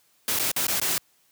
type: noise with dropouts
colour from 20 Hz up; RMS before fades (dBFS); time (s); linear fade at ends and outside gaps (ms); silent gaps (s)
white; -25; 0.28-0.98; 1; 0.389-0.396 / 0.516-0.563 / 0.668-0.682 / 0.799-0.815
effects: white hiss -64 dBFS RMS until 1.31 s + high-pass 80 Hz 12 dB/octave